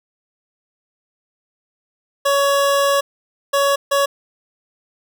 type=tone bursts at uneven times; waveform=25% pulse; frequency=560 Hz; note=C#5; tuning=18 cents sharp; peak=-10 dBFS; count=3; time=2.25-3.01 / 3.53-3.76 / 3.91-4.06 s; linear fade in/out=10 ms; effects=none